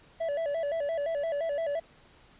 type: tone with vibrato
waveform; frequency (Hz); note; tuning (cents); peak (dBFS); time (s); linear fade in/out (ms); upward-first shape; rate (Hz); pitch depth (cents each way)
triangle; 615; D#5; -20; -26; 0.2-1.8; 10; square; 5.8; 120
effects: pink hiss -58 dBFS RMS until 2.39 s + resampled to 8000 Hz